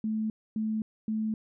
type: tone bursts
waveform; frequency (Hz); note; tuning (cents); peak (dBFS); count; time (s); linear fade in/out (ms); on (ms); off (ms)
sine; 217.9; A3; -17; -27; 3; 0.04-1.34; 2; 260; 260
effects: none